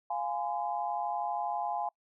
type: chord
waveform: sine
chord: F minor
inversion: none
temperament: equal with one note detuned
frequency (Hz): 698.5 / 830.6 / 1022.6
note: F5 / Ab5 / C6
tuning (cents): 0 / 0 / -40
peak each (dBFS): -35 / -33 / -39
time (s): 0.1-1.89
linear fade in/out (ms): 5
effects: noise-tail reverb RT60 0.1 s tail -26 dB re dry